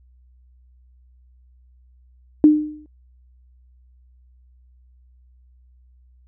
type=tone with exponential decay; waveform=sine; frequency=303 Hz; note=D#4; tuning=46 cents flat; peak=-5 dBFS; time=2.44-2.86 s; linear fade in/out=1 ms; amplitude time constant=90 ms; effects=added 62 Hz sine -50 dBFS peak until 6.27 s